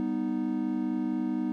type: chord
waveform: triangle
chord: G augmented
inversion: none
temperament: equal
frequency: 196 / 246.9 / 311.1 Hz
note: G3 / B3 / D#4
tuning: 0 / 0 / 0 cents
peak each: -33 / -28 / -29 dBFS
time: 0-1.52 s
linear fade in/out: 0 ms
effects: none